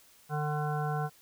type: harmonic tone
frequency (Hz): 150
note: D3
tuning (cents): +37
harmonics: 1 / 3 / 5 / 7 / 9 / 10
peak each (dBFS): -31 / -39 / -35 / -41 / -43 / -43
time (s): 0.29-1.1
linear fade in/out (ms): 50
effects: white hiss -60 dBFS RMS until 1.21 s